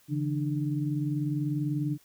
sine tone cluster, 142.6 / 162.7 / 298.8 Hz, C#3 / E3 / D4, +49 / -22 / +30 cents, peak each -29 / -35 / -31 dBFS, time 0.08-1.98 s, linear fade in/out 50 ms, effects white hiss -62 dBFS RMS until 2.04 s

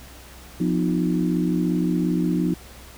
sine tone cluster, 176.1 / 250 / 307.2 / 352.8 Hz, F3 / B3 / D#4 / F4, +15 / +21 / -22 / +18 cents, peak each -22 / -26 / -24 / -30 dBFS, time 0.6-2.54 s, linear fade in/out 5 ms, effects added 63 Hz sine -45 dBFS peak until 2.97 s + pink hiss -45 dBFS RMS until 2.97 s

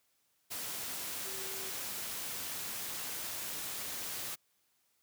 sine tone in noise, 384.1 Hz, G4, 35 cents flat, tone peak -49 dBFS, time 1.25-1.71 s, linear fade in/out 20 ms, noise white, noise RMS -40 dBFS, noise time 0.5-4.36 s, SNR -12 dB, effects white hiss -75 dBFS RMS until 5.02 s + high-pass 60 Hz 12 dB/octave

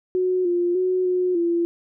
sine tone with pitch steps, 367.5 / 350.3 / 368.6 / 363.6 / 341.3 Hz, F#4 / F4 / F#4 / F#4 / F4, -12 / +5 / -7 / -30 / -40 cents, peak -18 dBFS, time 0.15-1.65 s, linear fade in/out 0 ms, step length 300 ms, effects none

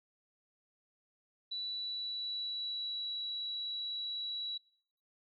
sine tone with pitch glide, 3951 to 3912 Hz, B7 to B7, 0 to -17 cents, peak -36 dBFS, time 1.51-4.58 s, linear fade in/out 10 ms, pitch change -17 cents, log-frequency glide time 1.68-3.12 s, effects noise-tail reverb RT60 0.7 s tail -25 dB re dry

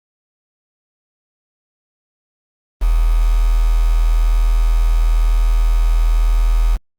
sine tone with quantisation, 40.51 Hz, E1, 29 cents flat, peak -10 dBFS, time 2.81-6.77 s, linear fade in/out 20 ms, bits 5, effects Opus 32 kbps

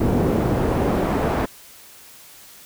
brown noise with band-pass filter sweep, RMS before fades -20 dBFS, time 0-1.46 s, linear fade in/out 10 ms, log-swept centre 320 to 740 Hz, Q 0.71, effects white hiss -45 dBFS RMS until 2.65 s

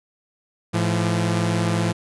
sawtooth tone pair together, 108.2 / 170.47 Hz, A2 / F3, -29 / -42 cents, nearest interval minor sixth, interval 787 cents, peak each -18 dBFS, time 0.73-1.93 s, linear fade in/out 20 ms, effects resampled to 24000 Hz

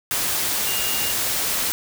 sine tone in noise, 2822 Hz, F7, 17 cents sharp, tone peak -29 dBFS, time 0.67-1.12 s, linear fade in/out 0 ms, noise white, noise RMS -23 dBFS, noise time 0.11-1.72 s, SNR -9 dB, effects none

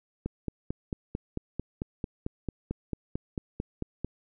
click train, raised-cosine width 3 ms, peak -18 dBFS, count 18, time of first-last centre 0.26-4.046 s, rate 4.49 Hz, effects none

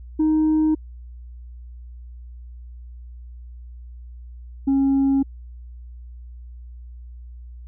sine tone pair in turn, 311.1 / 272.9 Hz, D#4 / C#4, 0 / -27 cents, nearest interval major second, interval 227 cents, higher first, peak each -13 dBFS, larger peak neither, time 0.19-0.75 / 4.67-5.23 s, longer neither, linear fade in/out 10 ms, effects tanh soft clip ceiling -14 dBFS + added 60 Hz sine -36 dBFS peak until 7.67 s

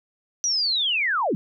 sine linear sweep, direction down, 5920 to 155.9 Hz, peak -20 dBFS, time 0.44-1.35 s, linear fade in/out 0 ms, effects none

